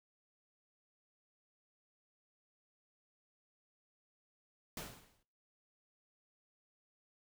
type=noise with exponential decay; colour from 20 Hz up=pink; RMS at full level=-41 dBFS; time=4.77-5.23 s; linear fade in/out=2 ms; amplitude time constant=99 ms; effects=noise-tail reverb RT60 0.5 s tail -20 dB re dry